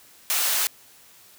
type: high-pass noise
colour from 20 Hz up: white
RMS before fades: -23 dBFS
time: 0.3-0.67 s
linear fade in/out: 0 ms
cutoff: 700 Hz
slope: 12 dB/octave
effects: white hiss -52 dBFS RMS until 1.38 s + high-pass 60 Hz 12 dB/octave